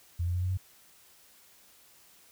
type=tone with pitch steps; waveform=sine; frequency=86 / 87.86 / 89.76 / 91.69 / 93.68 Hz; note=F2 / F2 / F2 / F#2 / F#2; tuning=-26 / +11 / +48 / -15 / +22 cents; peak=-27 dBFS; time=0.19-0.575 s; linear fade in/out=10 ms; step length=77 ms; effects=white hiss -59 dBFS RMS until 2.31 s